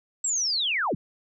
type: linear sweep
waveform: sine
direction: down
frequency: 7790 to 92.5 Hz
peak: -23 dBFS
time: 0.24-0.95 s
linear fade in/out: 5 ms
effects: none